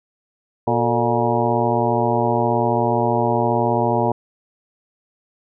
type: harmonic tone with a mistuned harmonic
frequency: 119 Hz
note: A#2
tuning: 36 cents sharp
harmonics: 1 / 2 / 3 / 4 / 5 / 6 / 7 / 8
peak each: -24 / -24 / -24 / -24 / -24 / -24 / -24 / -24 dBFS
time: 0.67-4.12 s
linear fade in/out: 5 ms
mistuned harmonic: 4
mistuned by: -100 cents
effects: none